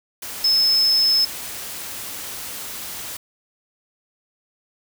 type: tone in noise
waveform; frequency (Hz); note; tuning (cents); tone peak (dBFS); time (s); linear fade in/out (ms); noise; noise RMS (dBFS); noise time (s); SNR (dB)
sine; 5210; E8; -21; -14; 0.44-1.25; 5; white; -32; 0.22-3.17; +15
effects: none